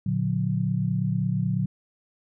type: chord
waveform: sine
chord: Bb augmented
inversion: none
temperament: just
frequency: 116.54 / 145.68 / 182.1 Hz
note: Bb2 / D3 / F#3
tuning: 0 / -14 / -27 cents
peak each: -27 / -27 / -26 dBFS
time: 0.06-1.66 s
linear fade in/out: 5 ms
effects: none